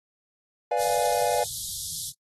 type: chord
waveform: triangle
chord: B diminished seventh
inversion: none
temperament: equal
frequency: 493.9 / 587.3 / 698.5 / 830.6 Hz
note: B4 / D5 / F5 / Ab5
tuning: 0 / 0 / 0 / 0 cents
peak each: -26 dBFS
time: 0.71-1.44 s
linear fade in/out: 5 ms
type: band-stop noise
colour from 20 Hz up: white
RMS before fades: -32 dBFS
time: 0.77-2.13 s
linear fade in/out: 50 ms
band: 170 to 3300 Hz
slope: 96 dB/octave
effects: noise-tail reverb RT60 0.1 s tail -22 dB re dry + AAC 32 kbps